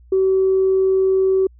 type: tone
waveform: sine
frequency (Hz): 380.8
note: F#4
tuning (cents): +50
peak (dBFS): -12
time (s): 0.12-1.47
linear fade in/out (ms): 5
effects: tanh soft clip ceiling -8 dBFS + added 60 Hz sine -44 dBFS peak until 1.59 s